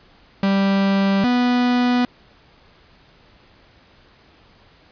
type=tone pair in turn; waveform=45% pulse; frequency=196 / 246.2 Hz; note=G3 / B3; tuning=0 / -5 cents; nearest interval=major third; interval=395 cents; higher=second; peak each=-15 / -15 dBFS; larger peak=neither; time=0.43-1.24 / 1.24-2.05 s; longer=neither; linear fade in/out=2 ms; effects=pink hiss -52 dBFS RMS until 4.91 s + resampled to 11025 Hz